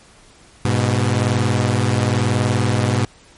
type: tone pair together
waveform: sawtooth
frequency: 102.47 / 123.47 Hz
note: G#2 / B2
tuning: -23 / 0 cents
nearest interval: minor third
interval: 323 cents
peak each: -14 dBFS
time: 0.65-3.05 s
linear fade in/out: 0 ms
effects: pink hiss -48 dBFS RMS until 3.37 s + MP3 48 kbps